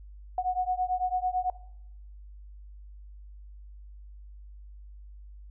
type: beating tone pair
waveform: sine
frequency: 730 / 739 Hz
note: F#5 / F#5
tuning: -24 / -2 cents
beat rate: 9 Hz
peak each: -29 dBFS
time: 0.38-1.5 s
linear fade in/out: 2 ms
effects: noise-tail reverb RT60 0.8 s tail -19 dB re dry + added 50 Hz sine -44 dBFS peak until 5.5 s